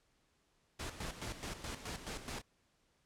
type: noise with tremolo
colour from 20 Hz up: pink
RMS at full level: -42 dBFS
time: 0.79-2.42 s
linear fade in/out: 10 ms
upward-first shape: square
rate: 4.7 Hz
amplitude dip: 65%
effects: pink hiss -75 dBFS RMS until 3.05 s + low-pass 9000 Hz 12 dB/octave